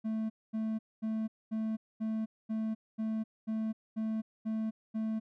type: tone bursts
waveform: triangle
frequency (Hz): 220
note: A3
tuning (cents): 0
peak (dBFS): -29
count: 11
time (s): 0.04-5.2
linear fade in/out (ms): 20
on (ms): 260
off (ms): 230
effects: none